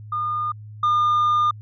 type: tone pair in turn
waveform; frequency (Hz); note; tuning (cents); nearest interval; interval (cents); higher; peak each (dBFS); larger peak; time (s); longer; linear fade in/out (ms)
sine; 1216 / 1210.4; D#6 / D#6; -40 / -48; unison; 8; first; -21 / -13; second; 0.12-0.52 / 0.83-1.51; second; 5
effects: tanh soft clip ceiling -15 dBFS + added 106 Hz sine -36 dBFS peak until 1.61 s